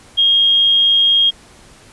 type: tone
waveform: sine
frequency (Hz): 3248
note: G#7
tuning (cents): -39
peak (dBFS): -9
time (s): 0.17-1.31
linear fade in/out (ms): 20
effects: pink hiss -44 dBFS RMS until 1.92 s + resampled to 24000 Hz